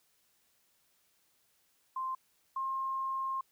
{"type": "tone pair in turn", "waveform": "sine", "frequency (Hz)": [1046, 1065.5], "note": ["C6", "C6"], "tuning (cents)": [-1, 31], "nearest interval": "unison", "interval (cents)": 32, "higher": "second", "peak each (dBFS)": [-33, -32], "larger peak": "second", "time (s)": [[1.96, 2.15], [2.56, 3.41]], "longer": "second", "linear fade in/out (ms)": 5, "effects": ["white hiss -72 dBFS RMS until 3.51 s"]}